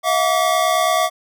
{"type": "tone cluster", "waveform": "square", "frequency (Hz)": [648, 717, 1149], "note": ["E5", "F5", "D6"], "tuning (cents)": [-30, 45, -38], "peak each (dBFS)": -20, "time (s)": [0.03, 1.1], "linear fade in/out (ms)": 50, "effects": []}